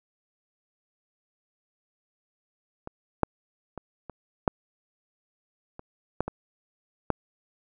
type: clicks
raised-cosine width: 1 ms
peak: -22 / -6 / -22 / -24 / -6 / -26 / -10 / -17 / -8 dBFS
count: 9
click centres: 2.874 / 3.233 / 3.777 / 4.097 / 4.478 / 5.794 / 6.206 / 6.28 / 7.103 s
effects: none